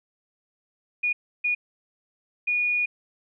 sine tone bursts at uneven times, 2450 Hz, D#7, 27 cents flat, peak -21 dBFS, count 3, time 1.03-1.13 / 1.44-1.55 / 2.47-2.86 s, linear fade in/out 10 ms, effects none

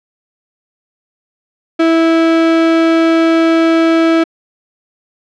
35% pulse tone, 327.9 Hz, E4, 9 cents flat, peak -6 dBFS, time 1.79-4.24 s, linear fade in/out 10 ms, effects low-pass 3000 Hz 12 dB/octave

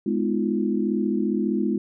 sine chord, F half-diminished seventh, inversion first, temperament just, 209.5 / 251.4 / 314.3 / 349.2 Hz, Ab3 / Cb4 / Eb4 / F4, +15 / +31 / +18 / 0 cents, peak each -24 / -27 / -28 / -27 dBFS, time 0.06-1.78 s, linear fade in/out 5 ms, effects none

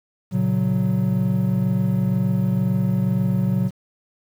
triangle chord, F# major, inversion first, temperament equal, 116.54 / 138.59 / 185 Hz, A#2 / C#3 / F#3, 0 / 0 / 0 cents, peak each -21 / -22 / -18 dBFS, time 0.31-3.71 s, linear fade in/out 50 ms, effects 8-bit

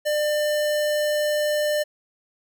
square tone, 598 Hz, D5, 31 cents sharp, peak -21 dBFS, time 0.05-1.84 s, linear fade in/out 20 ms, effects none

